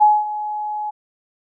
sine tone with ADSR envelope, 844 Hz, G#5, 28 cents sharp, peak -7 dBFS, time 0-0.91 s, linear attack 23 ms, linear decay 220 ms, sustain -15 dB, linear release 17 ms, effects none

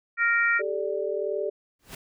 harmonic tone, 466.2 Hz, A#4, in tune, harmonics 3 / 4 / 5, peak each -23 / -23 / -28 dBFS, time 0.17-0.62 s, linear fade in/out 50 ms
sine chord, G suspended second, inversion none, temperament equal with one note detuned, 392 / 433.2 / 587.3 Hz, G4 / A4 / D5, 0 / -27 / 0 cents, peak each -30 dBFS, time 0.59-1.5 s, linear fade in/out 10 ms
pink noise with exponential growth, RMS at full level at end -35 dBFS, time 1.79-1.95 s, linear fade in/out 5 ms, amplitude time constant 34 ms
effects none

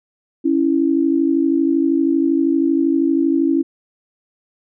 sine tone pair together, 277.2 / 329.9 Hz, C#4 / E4, 0 / +1 cents, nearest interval minor third, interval 301 cents, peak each -16 dBFS, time 0.44-3.63 s, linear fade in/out 20 ms, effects none

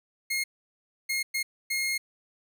sawtooth tone bursts at uneven times, 2146 Hz, C7, 43 cents sharp, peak -23 dBFS, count 4, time 0.3-0.44 / 1.09-1.23 / 1.34-1.43 / 1.7-1.98 s, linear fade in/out 10 ms, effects none

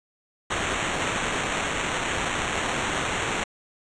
white noise with sample-and-hold, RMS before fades -27 dBFS, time 0.5-3.44 s, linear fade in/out 5 ms, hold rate 4900 Hz, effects resampled to 22050 Hz

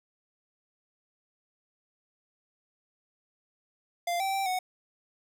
square tone with pitch steps, 694 / 775 / 780 / 739 Hz, F5 / G5 / G5 / F#5, -11 / -20 / -9 / -2 cents, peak -28 dBFS, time 4.07-4.59 s, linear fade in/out 5 ms, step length 130 ms, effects none

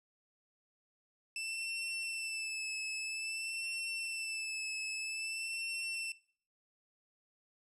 sawtooth tone with vibrato, 2650 Hz, E7, 9 cents sharp, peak -34 dBFS, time 1.36-6.12 s, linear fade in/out 2 ms, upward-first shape sine, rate 0.51 Hz, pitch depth 35 cents each way, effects noise-tail reverb RT60 0.5 s tail -21 dB re dry + resampled to 24000 Hz

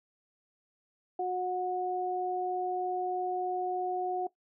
sine tone pair together, 364.4 / 730 Hz, F#4 / F#5, -26 / -24 cents, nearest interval octave, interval 1202 cents, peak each -33 / -31 dBFS, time 1.19-4.27 s, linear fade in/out 5 ms, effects noise-tail reverb RT60 0.1 s tail -17 dB re dry

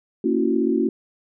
sine chord, F# dominant seventh, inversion first, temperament just, 231.2 / 277.5 / 333 / 370 Hz, A#3 / C#4 / E4 / F#4, -14 / +2 / +18 / 0 cents, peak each -23 dBFS, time 0.24-0.89 s, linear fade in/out 5 ms, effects none

